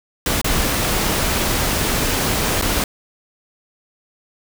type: noise with dropouts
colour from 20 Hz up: pink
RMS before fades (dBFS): -19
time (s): 0.26-2.84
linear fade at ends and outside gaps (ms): 2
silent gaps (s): 0.415-0.444 / 2.615-2.622
effects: none